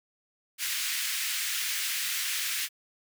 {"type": "high-pass noise", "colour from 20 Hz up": "pink", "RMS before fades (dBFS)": -31, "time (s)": [0.58, 2.69], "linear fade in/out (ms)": 50, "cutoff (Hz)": 1800, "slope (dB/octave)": 24, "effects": []}